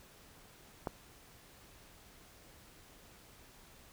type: click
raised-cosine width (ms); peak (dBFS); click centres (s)
1; -21; 0.872
effects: pink hiss -59 dBFS RMS until 3.92 s